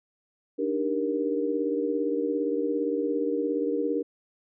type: chord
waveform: sine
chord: Eb major seventh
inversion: third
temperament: equal with one note detuned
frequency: 293.7 / 311.1 / 392 / 469.9 Hz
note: D4 / Eb4 / G4 / Bb4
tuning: 0 / 0 / 0 / +14 cents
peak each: -29 / -34 / -31 / -28 dBFS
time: 0.58-4.03 s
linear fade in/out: 20 ms
effects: none